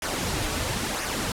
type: noise with flanger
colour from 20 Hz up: pink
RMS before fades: -28 dBFS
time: 0.02-1.32 s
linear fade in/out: 2 ms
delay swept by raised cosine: 0.24 to 5.74 ms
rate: 0.99 Hz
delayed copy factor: -0.6
effects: low-pass 11000 Hz 12 dB/octave